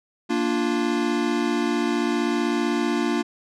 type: chord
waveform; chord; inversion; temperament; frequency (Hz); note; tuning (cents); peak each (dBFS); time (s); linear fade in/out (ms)
square; Bb major; none; equal; 233.1 / 293.7 / 349.2; Bb3 / D4 / F4; 0 / 0 / 0; -26; 0.29-3.23; 20
effects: low-pass 6000 Hz 12 dB/octave